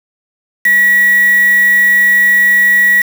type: tone with quantisation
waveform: sine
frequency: 1926 Hz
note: B6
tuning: 44 cents flat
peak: -6 dBFS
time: 0.65-3.02 s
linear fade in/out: 5 ms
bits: 3
effects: none